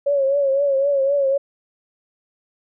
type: tone with vibrato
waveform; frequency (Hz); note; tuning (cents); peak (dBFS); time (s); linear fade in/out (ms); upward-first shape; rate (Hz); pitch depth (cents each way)
sine; 554.4; C#5; 0; -15; 0.06-1.38; 10; triangle; 3.9; 72
effects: none